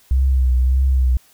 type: tone with vibrato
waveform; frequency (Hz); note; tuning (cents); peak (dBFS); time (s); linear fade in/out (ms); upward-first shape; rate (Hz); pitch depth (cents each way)
sine; 64.5; C2; -24; -12; 0.11-1.17; 0; triangle; 1.7; 64
effects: white hiss -53 dBFS RMS until 1.33 s